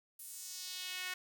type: tone with high-pass filter sweep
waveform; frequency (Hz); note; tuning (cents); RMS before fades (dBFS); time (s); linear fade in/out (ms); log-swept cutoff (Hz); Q
sawtooth; 367.1; F#4; -14; -44; 0.19-1.14; 5; 11000 to 1800; 1.6
effects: none